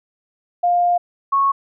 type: tone pair in turn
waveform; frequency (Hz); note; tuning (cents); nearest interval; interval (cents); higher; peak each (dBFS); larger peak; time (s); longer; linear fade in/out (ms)
sine; 704 / 1101.8; F5 / C#6; +14 / -11; minor sixth; 775; second; -13; neither; 0.63-0.98 / 1.32-1.52; first; 10
effects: none